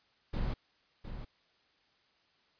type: noise with echo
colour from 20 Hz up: brown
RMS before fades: -33 dBFS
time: 0.33-0.54 s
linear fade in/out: 10 ms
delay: 710 ms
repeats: 1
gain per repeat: -9 dB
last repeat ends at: 1.25 s
effects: white hiss -70 dBFS RMS until 2.59 s + resampled to 11025 Hz